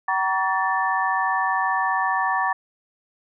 sine tone cluster, 762 / 947 / 1134 / 1767 Hz, G5 / A#5 / C#6 / A6, -49 / +27 / +39 / +7 cents, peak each -25 dBFS, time 0.08-2.53 s, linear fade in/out 5 ms, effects none

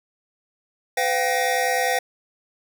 square tone cluster, 506 / 708 / 778 / 1883 Hz, B4 / F5 / G5 / A#6, +42 / +23 / -13 / +17 cents, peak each -26 dBFS, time 0.97-1.99 s, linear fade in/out 5 ms, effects none

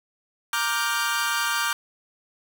sawtooth chord, G minor seventh, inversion first, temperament equal with one note detuned, 932.3 / 1174.7 / 1414 / 1568 Hz, Bb5 / D6 / F6 / G6, 0 / 0 / +21 / 0 cents, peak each -27 / -24 / -25 / -24 dBFS, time 0.53-1.73 s, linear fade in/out 2 ms, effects none

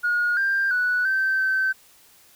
sine tone with pitch steps, 1439 / 1588 / 1478 / 1551 / 1542 Hz, F#6 / G6 / F#6 / G6 / G6, -49 / +22 / -2 / -19 / -29 cents, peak -18 dBFS, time 0.03-1.73 s, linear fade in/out 20 ms, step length 340 ms, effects tanh soft clip ceiling -15 dBFS + white hiss -54 dBFS RMS until 2.35 s

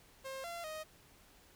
sawtooth tone with pitch steps, 533 / 685 / 624 Hz, C5 / F5 / D#5, +32 / -34 / +5 cents, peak -38 dBFS, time 0.24-0.84 s, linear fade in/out 20 ms, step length 200 ms, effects pink hiss -63 dBFS RMS until 1.55 s

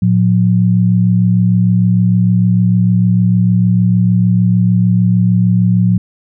sine tone pair together, 113.39 / 180 Hz, A#2 / F#3, -47 / -47 cents, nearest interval minor sixth, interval 800 cents, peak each -11 / -10 dBFS, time 0.02-5.98 s, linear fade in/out 5 ms, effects none

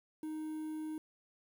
triangle tone with quantisation, 311.1 Hz, D#4, in tune, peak -36 dBFS, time 0.23-0.98 s, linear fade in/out 2 ms, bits 10, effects none

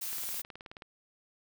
blue noise, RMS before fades -37 dBFS, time 0.01-0.42 s, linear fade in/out 10 ms
click train, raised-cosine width 0.3 ms, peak -29 dBFS, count 14, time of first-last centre 0.13-0.821 s, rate 18.8 Hz
effects none

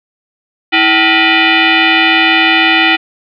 sine tone with frequency modulation, 220 Hz, A3, in tune, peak -6 dBFS, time 0.72-2.97 s, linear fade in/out 20 ms, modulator 546 Hz, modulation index 5.5, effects none

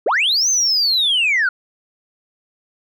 sine linear two-way sweep, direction up then down, 329.3 to 6320 to 1403 Hz, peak -12 dBFS, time 0.06-1.49 s, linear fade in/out 5 ms, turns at 0.49 s, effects tanh soft clip ceiling -11 dBFS

